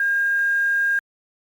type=tone with quantisation; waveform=sine; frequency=1614 Hz; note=G#6; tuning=50 cents flat; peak=-17 dBFS; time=0-0.99 s; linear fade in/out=2 ms; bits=7; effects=Opus 32 kbps